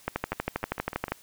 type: two click trains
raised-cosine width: 0.5 ms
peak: -12 / -20 dBFS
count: 14 / 6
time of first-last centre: 0.08-1.12 / 0.33-1.082 s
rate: 12.5 / 6.65 Hz
effects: white hiss -55 dBFS RMS until 1.22 s